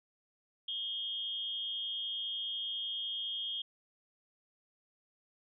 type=tone with amplitude modulation; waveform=sine; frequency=3245 Hz; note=G#7; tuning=41 cents flat; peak=-32 dBFS; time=0.68-3.62 s; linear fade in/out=5 ms; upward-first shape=sine; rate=286 Hz; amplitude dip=65%; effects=none